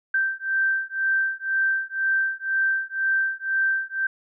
sine beating tone pair, 1563 / 1565 Hz, G6 / G6, -6 / -3 cents, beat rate 2 Hz, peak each -24 dBFS, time 0.14-4.07 s, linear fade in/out 5 ms, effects none

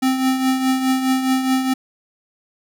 square tone with tremolo, 261.3 Hz, C4, 2 cents flat, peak -14 dBFS, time 0.02-1.74 s, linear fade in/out 10 ms, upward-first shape triangle, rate 4.8 Hz, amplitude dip 60%, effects none

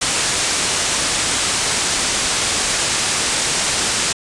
white low-pass noise, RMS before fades -19 dBFS, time 0.01-4.13 s, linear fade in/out 10 ms, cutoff 9300 Hz, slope 48 dB/octave, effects resampled to 24000 Hz

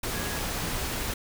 sine tone in noise, 1661.2 Hz, G#6, in tune, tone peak -40 dBFS, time 0.13-0.4 s, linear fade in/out 5 ms, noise pink, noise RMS -31 dBFS, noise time 0.03-1.14 s, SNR -12 dB, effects none

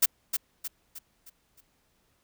blue noise with echo, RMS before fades -20 dBFS, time 0.02-0.06 s, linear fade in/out 10 ms, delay 310 ms, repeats 5, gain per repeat -7 dB, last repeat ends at 1.61 s, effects pink hiss -70 dBFS RMS until 2.23 s

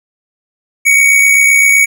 square tone with amplitude modulation, 2243 Hz, C#7, 20 cents sharp, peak -4 dBFS, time 0.85-1.86 s, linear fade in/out 20 ms, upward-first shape sine, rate 67.8 Hz, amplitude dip 45%, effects none

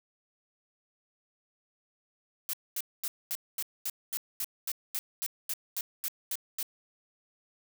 blue noise bursts, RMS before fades -33 dBFS, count 16, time 2.49-6.628 s, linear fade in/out 0 ms, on 43 ms, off 230 ms, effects none

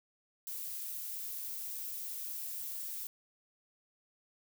violet noise, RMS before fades -41 dBFS, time 0.47-3.07 s, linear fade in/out 2 ms, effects none

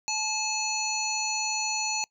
harmonic tone, 863 Hz, A5, 34 cents flat, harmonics 1 / 3 / 5 / 7 / 8, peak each -33 / -33 / -33 / -33 / -33 dBFS, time 0.08-2.04 s, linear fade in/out 0 ms, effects noise-tail reverb RT60 0.1 s tail -24 dB re dry

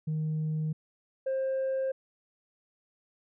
sine tone pair in turn, 155.56 / 530.5 Hz, D#3 / C5, 0 / +24 cents, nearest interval octave + major sixth, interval 2124 cents, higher second, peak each -26 / -25 dBFS, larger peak second, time 0.07-0.73 / 1.26-1.92 s, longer neither, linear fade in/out 10 ms, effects tanh soft clip ceiling -26 dBFS

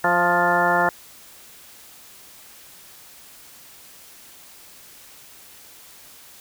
harmonic tone with a mistuned harmonic, 175.6 Hz, F3, 10 cents sharp, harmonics 1 / 2 / 3 / 4 / 5 / 6 / 7 / 8 / 10, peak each -30 / -28 / -26 / -22 / -23 / -26 / -31 / -23 / -24 dBFS, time 0.04-0.89 s, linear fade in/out 2 ms, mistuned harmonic 4, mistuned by -20 cents, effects white hiss -46 dBFS RMS until 6.4 s

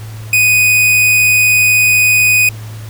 45% pulse tone, 2489 Hz, D#7, in tune, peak -7 dBFS, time 0.33-2.49 s, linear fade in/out 2 ms, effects added 109 Hz sine -25 dBFS peak until 2.89 s + pink hiss -37 dBFS RMS until 2.89 s

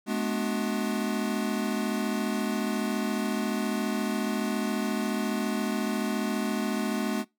square chord, G# half-diminished seventh, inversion none, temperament equal with one note detuned, 212.5 / 246.9 / 293.7 / 370 Hz, G#3 / B3 / D4 / F#4, +40 / 0 / 0 / 0 cents, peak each -30 / -33 / -35 / -36 dBFS, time 0.06-7.25 s, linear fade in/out 50 ms, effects noise-tail reverb RT60 0.2 s tail -22 dB re dry

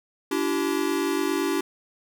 square tone cluster, 289.1 / 336.7 / 386.4 Hz, D4 / E4 / G4, -27 / +37 / -25 cents, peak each -28 dBFS, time 0.31-1.61 s, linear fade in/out 5 ms, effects none

